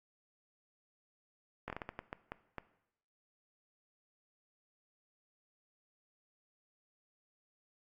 slowing click train, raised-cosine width 0.5 ms, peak -25 dBFS, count 10, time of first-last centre 1.68-2.583 s, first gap 20 ms, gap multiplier 1.38, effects noise-tail reverb RT60 0.8 s tail -17 dB re dry + Opus 48 kbps

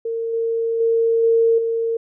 sine tone with level steps, 457.2 Hz, A#4, 34 cents flat, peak -21 / -18 / -14 / -12 / -18 dBFS, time 0.05-1.97 s, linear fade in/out 5 ms, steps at 0.33 / 0.8 / 1.23 / 1.58 s, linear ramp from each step 5 ms, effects none

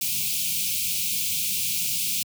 white band-stop noise, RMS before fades -26 dBFS, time 0.01-2.23 s, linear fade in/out 5 ms, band 220 to 2300 Hz, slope 96 dB/octave, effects high-pass 100 Hz 12 dB/octave

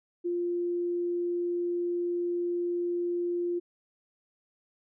sine tone, 349.2 Hz, F4, in tune, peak -27 dBFS, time 0.24-3.6 s, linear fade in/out 20 ms, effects none

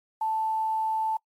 sine tone with quantisation, 880 Hz, A5, in tune, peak -24 dBFS, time 0.21-1.17 s, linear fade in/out 5 ms, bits 9, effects noise-tail reverb RT60 0.1 s tail -23 dB re dry + MP3 64 kbps

